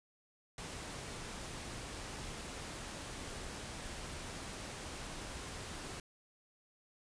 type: noise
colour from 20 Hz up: pink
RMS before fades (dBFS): -45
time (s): 0.58-6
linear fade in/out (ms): 2
effects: resampled to 22050 Hz